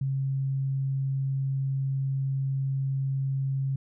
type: tone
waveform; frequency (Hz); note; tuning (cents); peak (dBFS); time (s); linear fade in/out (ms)
sine; 135.4; C#3; -40; -25; 0.01-3.76; 5
effects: none